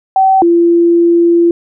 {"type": "tone pair in turn", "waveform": "sine", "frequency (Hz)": [766, 341.2], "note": ["G5", "F4"], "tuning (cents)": [-40, -40], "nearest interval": "octave + major second", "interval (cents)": 1400, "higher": "first", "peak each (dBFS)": -5, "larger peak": "neither", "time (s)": [[0.16, 0.42], [0.42, 1.51]], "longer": "second", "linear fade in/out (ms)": 2, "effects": []}